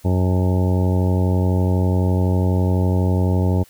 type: harmonic tone with a mistuned harmonic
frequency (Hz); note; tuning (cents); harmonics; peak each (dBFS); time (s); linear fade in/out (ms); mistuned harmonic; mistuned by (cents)
92; F#2; -9; 1 / 2 / 3 / 4 / 5 / 6 / 7 / 9 / 10; -16 / -22 / -26 / -28 / -30 / -32 / -33 / -35 / -36; 0.04-3.64; 20; 10; -35
effects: white hiss -51 dBFS RMS until 3.69 s